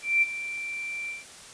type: tone with ADSR envelope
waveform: sine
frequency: 2349 Hz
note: D7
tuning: in tune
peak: -17 dBFS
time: 0.02-1.25 s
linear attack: 200 ms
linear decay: 28 ms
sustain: -14 dB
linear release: 160 ms
effects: white hiss -46 dBFS RMS until 1.53 s + resampled to 22050 Hz